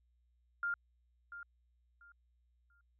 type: tone with echo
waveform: sine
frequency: 1401 Hz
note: F6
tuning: 5 cents sharp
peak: -33 dBFS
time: 0.63-0.74 s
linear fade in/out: 2 ms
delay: 690 ms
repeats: 3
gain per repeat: -12 dB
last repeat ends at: 2.81 s
effects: added 60 Hz sine -70 dBFS peak until 2.99 s